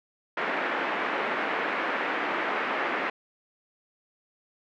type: band-pass noise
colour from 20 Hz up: white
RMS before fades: -29 dBFS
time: 0.37-3.1 s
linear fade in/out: 5 ms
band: 240 to 2100 Hz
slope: 24 dB/octave
effects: none

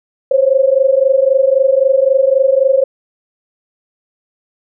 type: tone pair together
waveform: sine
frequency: 523.3 / 547.1 Hz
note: C5 / C#5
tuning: 0 / -23 cents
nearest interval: minor second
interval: 77 cents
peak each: -11 dBFS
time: 0.31-2.84 s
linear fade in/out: 5 ms
effects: none

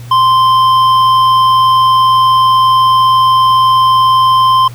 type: tone with hard clipping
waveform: sine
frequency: 1042 Hz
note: C6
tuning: 7 cents flat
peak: -7 dBFS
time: 0.11-4.68 s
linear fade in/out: 5 ms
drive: 7 dB
effects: added 120 Hz sine -26 dBFS peak until 4.74 s + pink hiss -38 dBFS RMS until 4.74 s

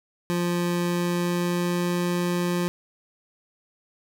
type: tone with pitch glide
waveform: 25% pulse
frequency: 174.61 to 175.93 Hz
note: F3 to F3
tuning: 0 to +13 cents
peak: -19 dBFS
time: 0.3-2.68 s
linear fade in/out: 0 ms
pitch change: +13 cents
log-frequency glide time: 0.82-2.03 s
effects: none

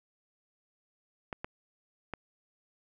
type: clicks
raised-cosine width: 0.5 ms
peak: -21 dBFS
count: 3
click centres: 1.328 / 1.445 / 2.137 s
effects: none

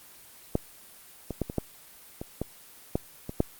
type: clicks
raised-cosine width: 2 ms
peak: -10 / -18 / -13 / -20 / -12 / -21 / -15 / -11 / -20 / -8 dBFS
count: 10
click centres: 0.554 / 1.307 / 1.417 / 1.499 / 1.583 / 2.215 / 2.416 / 2.955 / 3.294 / 3.404 s
effects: white hiss -51 dBFS RMS until 3.59 s + Opus 24 kbps

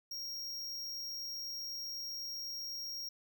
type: tone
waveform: square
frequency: 5588 Hz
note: F8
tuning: in tune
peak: -40 dBFS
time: 0.11-3.09 s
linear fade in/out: 5 ms
effects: none

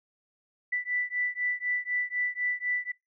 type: beating tone pair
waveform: sine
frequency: 1975.5 / 1979.5 Hz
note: B6 / B6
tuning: 0 / +3 cents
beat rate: 4 Hz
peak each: -31 / -31 dBFS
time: 0.72-2.92 s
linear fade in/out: 10 ms
effects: noise-tail reverb RT60 0.2 s tail -23 dB re dry

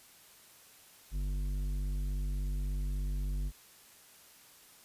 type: tone with tanh clipping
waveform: sine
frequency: 48.24 Hz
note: G1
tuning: 27 cents flat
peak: -33 dBFS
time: 1.11-3.52 s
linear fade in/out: 50 ms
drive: 11 dB
effects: white hiss -58 dBFS RMS until 4.84 s + resampled to 32000 Hz

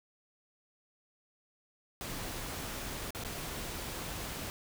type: noise with dropouts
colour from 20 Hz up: pink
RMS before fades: -40 dBFS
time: 2.01-4.5 s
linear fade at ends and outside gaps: 0 ms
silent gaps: 3.106-3.148 / 3.237-3.248 s
effects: none

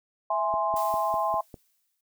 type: chord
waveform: sine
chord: E augmented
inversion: none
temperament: equal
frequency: 659.3 / 830.6 / 1046.5 Hz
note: E5 / G#5 / B#5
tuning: 0 / 0 / 0 cents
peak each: -28 dBFS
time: 0.3-1.41 s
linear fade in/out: 5 ms
type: click train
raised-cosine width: 2 ms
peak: -27 dBFS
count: 6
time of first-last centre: 0.54-1.542 s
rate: 4.99 Hz
type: noise with exponential decay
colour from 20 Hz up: blue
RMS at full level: -39 dBFS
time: 0.76-2.01 s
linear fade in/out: 5 ms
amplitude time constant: 270 ms
effects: noise-tail reverb RT60 0.1 s tail -22 dB re dry

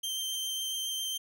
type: tone with vibrato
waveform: sawtooth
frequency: 3136 Hz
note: G7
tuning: in tune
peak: -29 dBFS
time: 0.03-1.18 s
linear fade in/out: 10 ms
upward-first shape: triangle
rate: 7.3 Hz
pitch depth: 13 cents each way
effects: none

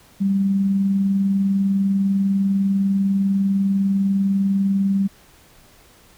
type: tone with tremolo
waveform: sine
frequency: 196 Hz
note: G3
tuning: in tune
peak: -14 dBFS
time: 0.2-5.08 s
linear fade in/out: 20 ms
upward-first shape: triangle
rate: 20 Hz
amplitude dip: 35%
effects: pink hiss -51 dBFS RMS until 6.17 s

